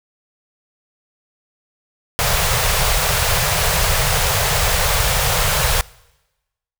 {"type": "band-stop noise", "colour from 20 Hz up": "pink", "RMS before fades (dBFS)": -17, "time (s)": [2.19, 5.81], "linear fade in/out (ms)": 0, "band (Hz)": [160, 450], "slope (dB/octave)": 48, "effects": ["noise-tail reverb RT60 1.0 s tail -23 dB re dry"]}